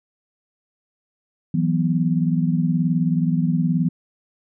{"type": "chord", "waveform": "sine", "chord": "E suspended second", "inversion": "none", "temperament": "equal with one note detuned", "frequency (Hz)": [164.81, 183.72, 246.9], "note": ["E3", "F#3", "B3"], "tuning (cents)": [0, -12, 0], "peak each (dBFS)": [-19, -23, -23], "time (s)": [1.54, 3.89], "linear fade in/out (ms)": 5, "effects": []}